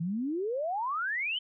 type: exponential sweep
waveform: sine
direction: up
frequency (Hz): 157.2 to 3136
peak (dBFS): -29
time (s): 0-1.39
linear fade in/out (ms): 10
effects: none